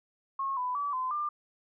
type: tone with pitch steps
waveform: sine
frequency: 1087 / 998 / 1149 / 1025 / 1194 Hz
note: C#6 / B5 / D6 / C6 / D6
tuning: -34 / +18 / -38 / -36 / +28 cents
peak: -29 dBFS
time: 0.39-1.29 s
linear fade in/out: 5 ms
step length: 180 ms
effects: none